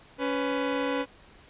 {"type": "tone pair together", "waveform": "sawtooth", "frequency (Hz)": [279.5, 498], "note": ["C#4", "B4"], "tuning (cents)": [14, 14], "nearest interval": "minor seventh", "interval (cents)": 1000, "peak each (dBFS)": -25, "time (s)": [0.18, 1.06], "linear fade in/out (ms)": 50, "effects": ["pink hiss -54 dBFS RMS until 1.49 s", "resampled to 8000 Hz"]}